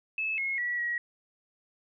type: tone with pitch steps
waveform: sine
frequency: 2605 / 2165 / 1938 / 1909 Hz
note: E7 / C#7 / B6 / A#6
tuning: -21 / -41 / -33 / +41 cents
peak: -28 dBFS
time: 0.18-0.98 s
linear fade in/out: 2 ms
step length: 200 ms
effects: none